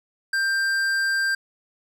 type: tone with tanh clipping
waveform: sine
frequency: 1575 Hz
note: G6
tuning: 8 cents sharp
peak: -22 dBFS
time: 0.33-1.35 s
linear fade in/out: 5 ms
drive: 13 dB
effects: none